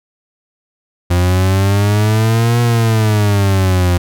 40% pulse exponential two-way sweep, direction up then down, 87.4 to 120 to 87.4 Hz, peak -9 dBFS, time 1.1-3.98 s, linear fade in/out 10 ms, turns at 2.61 s, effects none

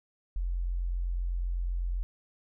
sine tone, 43.97 Hz, F1, 13 cents sharp, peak -28 dBFS, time 0.36-2.03 s, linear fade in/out 0 ms, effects none

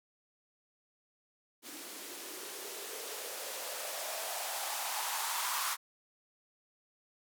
violet noise with band-pass filter sweep, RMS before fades -39 dBFS, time 1.62-5.77 s, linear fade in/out 50 ms, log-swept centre 280 to 1100 Hz, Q 4.3, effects none

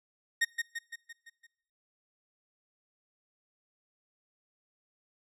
40% pulse tone with echo, 1857 Hz, A#6, 7 cents flat, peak -23 dBFS, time 0.41-0.45 s, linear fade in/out 10 ms, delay 170 ms, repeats 6, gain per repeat -5 dB, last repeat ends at 1.47 s, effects noise-tail reverb RT60 1.0 s tail -25 dB re dry + low-pass 11000 Hz 12 dB/octave

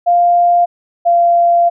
sine tone pair in turn, 698.5 / 689.7 Hz, F5 / F5, 0 / -22 cents, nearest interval unison, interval 22 cents, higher first, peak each -7 dBFS, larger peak neither, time 0.06-0.66 / 1.05-1.7 s, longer second, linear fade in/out 20 ms, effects none

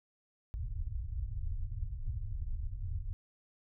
pink low-pass noise, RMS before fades -37 dBFS, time 0.54-3.13 s, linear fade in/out 0 ms, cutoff 110 Hz, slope 48 dB/octave, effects none

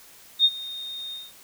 sine tone with ADSR envelope, 3684 Hz, A#7, 21 cents flat, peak -12 dBFS, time 0.39-1.33 s, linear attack 55 ms, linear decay 50 ms, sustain -20 dB, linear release 200 ms, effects white hiss -50 dBFS RMS until 1.43 s

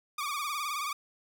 sawtooth tone with vibrato, 1170 Hz, D6, 7 cents flat, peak -28 dBFS, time 0.18-0.93 s, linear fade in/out 5 ms, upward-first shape sine, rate 19 Hz, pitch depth 89 cents each way, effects none

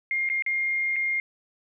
sine tone with dropouts, 2123 Hz, C7, 25 cents sharp, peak -23 dBFS, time 0.11-1.2 s, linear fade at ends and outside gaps 1 ms, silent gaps 0.29-0.299 / 0.423-0.463 / 0.96-0.964 s, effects none

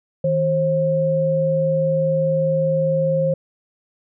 sine tone pair together, 158.7 / 533.8 Hz, D#3 / C5, +35 / +35 cents, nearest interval octave + major sixth, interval 2100 cents, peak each -21 / -17 dBFS, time 0.24-3.34 s, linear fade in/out 5 ms, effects none

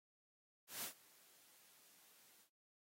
white noise with ADSR envelope, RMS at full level -44 dBFS, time 0.67-2.5 s, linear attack 160 ms, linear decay 99 ms, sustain -24 dB, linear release 94 ms, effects high-pass 150 Hz 12 dB/octave + AAC 48 kbps

